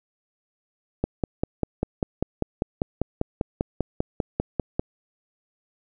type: click train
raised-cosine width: 2 ms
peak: -9 dBFS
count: 20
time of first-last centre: 1.04-4.795 s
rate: 5.06 Hz
effects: none